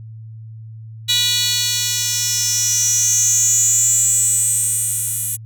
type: tone with high-pass filter sweep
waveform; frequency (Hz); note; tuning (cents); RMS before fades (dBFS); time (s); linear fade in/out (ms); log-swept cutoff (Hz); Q
10% pulse; 487.6; B4; -22; -17; 1.08-5.37; 20; 4000 to 10000; 7.7
effects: added 111 Hz sine -32 dBFS peak until 5.45 s